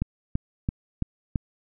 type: click train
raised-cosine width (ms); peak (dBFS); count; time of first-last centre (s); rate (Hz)
5; -12; 5; 0.02-1.358; 2.99
effects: none